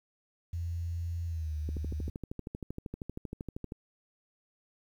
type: tone with pitch glide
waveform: sine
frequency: 84.9 to 76.08 Hz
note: F2 to D#2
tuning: -48 to -38 cents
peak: -32 dBFS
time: 0.53-2.1 s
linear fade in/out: 5 ms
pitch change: -190 cents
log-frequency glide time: 1.26-1.55 s
type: click train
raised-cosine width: 3 ms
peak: -25 dBFS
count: 27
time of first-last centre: 1.69-3.721 s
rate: 12.8 Hz
effects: 10-bit

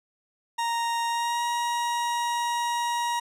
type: tone with pitch glide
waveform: 40% pulse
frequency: 932.3 to 949.7 Hz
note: A#5 to A#5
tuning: 0 to +32 cents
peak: -24 dBFS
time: 0.58-3.2 s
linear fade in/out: 10 ms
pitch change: +32 cents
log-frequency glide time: 1.08-1.43 s
effects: low-pass 11000 Hz 12 dB/octave

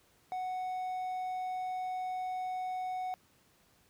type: tone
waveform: triangle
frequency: 740 Hz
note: F#5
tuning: in tune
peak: -32 dBFS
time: 0.32-3.14 s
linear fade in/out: 0 ms
effects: pink hiss -67 dBFS RMS until 3.89 s + high-pass 60 Hz 12 dB/octave

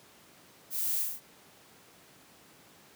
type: noise with echo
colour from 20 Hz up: violet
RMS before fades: -34 dBFS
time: 0.7-1.06 s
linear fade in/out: 50 ms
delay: 36 ms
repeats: 4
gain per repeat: -2 dB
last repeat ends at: 1.204 s
effects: pink hiss -57 dBFS RMS until 2.95 s + high-pass 150 Hz 12 dB/octave

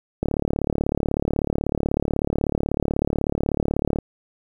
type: click train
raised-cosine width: 2 ms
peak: -8 dBFS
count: 137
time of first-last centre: 0.23-3.987 s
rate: 36.2 Hz
effects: 8-bit

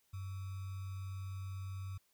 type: tone with sample-and-hold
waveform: sine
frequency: 95.5 Hz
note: G2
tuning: 45 cents flat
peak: -40 dBFS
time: 0.13-1.98 s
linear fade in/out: 10 ms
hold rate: 1225 Hz
effects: white hiss -75 dBFS RMS until 2.13 s

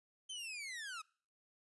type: linear sweep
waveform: sawtooth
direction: down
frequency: 3136 to 1237 Hz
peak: -40 dBFS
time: 0.29-1.02 s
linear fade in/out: 10 ms
effects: noise-tail reverb RT60 0.5 s tail -26 dB re dry + resampled to 24000 Hz

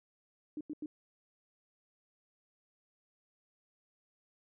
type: tone bursts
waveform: sine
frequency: 301.7 Hz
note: D4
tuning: 47 cents sharp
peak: -37 dBFS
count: 3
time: 0.57-0.86 s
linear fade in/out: 2 ms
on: 38 ms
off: 88 ms
effects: none

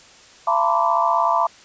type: tone cluster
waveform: sine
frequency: 679 / 893 / 967 / 1023 / 1165 Hz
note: F5 / A5 / B5 / C6 / D6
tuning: -49 / +25 / -37 / -39 / -14 cents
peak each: -22 dBFS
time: 0.47-1.47 s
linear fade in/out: 5 ms
effects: white hiss -47 dBFS RMS until 1.64 s + resampled to 16000 Hz

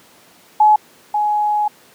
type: tone pair in turn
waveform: sine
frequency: 850 / 838.8 Hz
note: G#5 / G#5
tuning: +40 / +17 cents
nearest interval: unison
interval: 23 cents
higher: first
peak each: -7 / -14 dBFS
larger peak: first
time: 0.6-0.76 / 1.14-1.68 s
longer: second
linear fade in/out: 5 ms
effects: pink hiss -48 dBFS RMS until 1.94 s + high-pass 200 Hz 12 dB/octave

